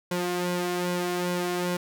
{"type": "tone with flanger", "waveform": "sawtooth", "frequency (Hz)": 177.7, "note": "F3", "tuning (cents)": 30, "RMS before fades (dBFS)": -28, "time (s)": [0.11, 1.77], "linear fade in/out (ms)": 5, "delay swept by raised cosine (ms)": [2, 2.74], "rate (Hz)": 2.5, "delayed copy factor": 0.65, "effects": []}